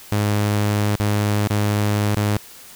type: tone with dropouts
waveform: sawtooth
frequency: 104 Hz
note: G#2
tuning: 3 cents sharp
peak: -13 dBFS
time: 0.12-2.37 s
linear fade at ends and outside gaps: 0 ms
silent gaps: 0.957-1 / 1.473-1.502 / 2.149-2.167 s
effects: white hiss -42 dBFS RMS until 2.75 s